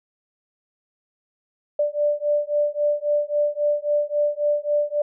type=beating tone pair; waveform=sine; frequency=587.3 / 591 Hz; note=D5 / D5; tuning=0 / +11 cents; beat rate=3.7 Hz; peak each=-22 dBFS; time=1.79-5.02 s; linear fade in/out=5 ms; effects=none